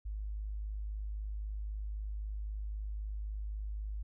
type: tone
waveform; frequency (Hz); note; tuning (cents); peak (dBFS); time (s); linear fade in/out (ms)
sine; 51.91; G#1; 0; -36; 0.05-4.03; 10
effects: none